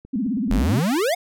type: click train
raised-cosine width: 3 ms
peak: -28 dBFS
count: 5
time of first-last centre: 0.05-0.479 s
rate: 9.32 Hz
type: tone with vibrato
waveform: sine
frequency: 232.6 Hz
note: A#3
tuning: 4 cents flat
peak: -20 dBFS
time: 0.13-0.8 s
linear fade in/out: 10 ms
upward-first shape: sine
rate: 17 Hz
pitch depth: 280 cents each way
type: exponential sweep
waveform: square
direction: up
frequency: 37.8 to 748 Hz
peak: -19 dBFS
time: 0.5-1.15 s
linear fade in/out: 10 ms
effects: none